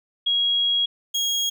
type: tone pair in turn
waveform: sine / 30% pulse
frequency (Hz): 3300 / 3288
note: G#7 / G#7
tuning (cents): -12 / -18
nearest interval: unison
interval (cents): 6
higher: first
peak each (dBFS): -18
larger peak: neither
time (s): 0.26-0.86 / 1.14-1.5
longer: first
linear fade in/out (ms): 10
effects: none